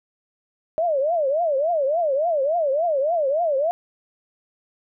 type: tone with vibrato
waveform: sine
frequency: 610 Hz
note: D#5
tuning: 34 cents flat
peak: -18 dBFS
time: 0.78-3.71 s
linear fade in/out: 0 ms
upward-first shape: triangle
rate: 3.5 Hz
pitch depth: 280 cents each way
effects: none